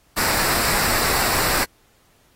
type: noise with comb filter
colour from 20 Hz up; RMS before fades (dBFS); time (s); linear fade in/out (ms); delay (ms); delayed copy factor
pink; -21; 0.16-1.65; 20; 0.31; -0.55
effects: pink hiss -59 dBFS RMS until 2.35 s + AAC 48 kbps